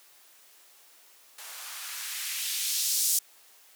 violet noise with band-pass filter sweep, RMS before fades -31 dBFS, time 1.38-3.19 s, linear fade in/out 5 ms, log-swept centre 660 to 6900 Hz, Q 1.1, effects white hiss -57 dBFS RMS until 3.75 s + high-pass 400 Hz 12 dB/octave

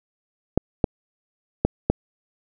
clicks, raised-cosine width 2 ms, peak -3 dBFS, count 4, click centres 0.576 / 0.842 / 1.65 / 1.9 s, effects none

